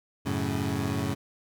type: chord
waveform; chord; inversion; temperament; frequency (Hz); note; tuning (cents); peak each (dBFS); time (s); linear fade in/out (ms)
20% pulse; F# minor; none; equal with one note detuned; 92.5 / 108.99 / 138.59; F#2 / A2 / C#3; 0 / -16 / 0; -27; 0.25-1.15; 20
effects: none